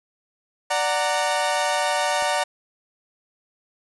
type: chord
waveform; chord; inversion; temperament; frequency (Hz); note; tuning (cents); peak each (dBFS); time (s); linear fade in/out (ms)
sawtooth; D augmented; none; equal with one note detuned; 587.3 / 740 / 923.2; D5 / F#5 / A#5; 0 / 0 / -17; -21; 0.7-2.44; 10
type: click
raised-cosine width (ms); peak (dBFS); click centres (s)
1; -25; 2.224
effects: resampled to 24000 Hz + 9-bit